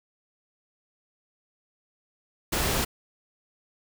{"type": "noise", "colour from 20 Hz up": "pink", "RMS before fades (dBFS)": -26, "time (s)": [2.52, 2.85], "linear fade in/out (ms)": 10, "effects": []}